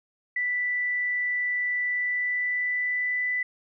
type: tone with pitch glide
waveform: sine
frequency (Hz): 1975.5 to 1990.4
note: B6 to B6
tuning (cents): 0 to +13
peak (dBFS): -24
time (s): 0.36-3.43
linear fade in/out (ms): 5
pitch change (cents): +13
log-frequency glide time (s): 1.84-3.29
effects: none